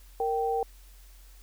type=tone pair together; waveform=sine; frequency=462.9 / 778.5 Hz; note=A#4 / G5; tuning=-12 / -12 cents; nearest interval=major sixth; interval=900 cents; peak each=-28 dBFS; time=0.2-0.63 s; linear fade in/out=2 ms; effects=added 45 Hz sine -49 dBFS peak until 1.42 s + white hiss -59 dBFS RMS until 1.42 s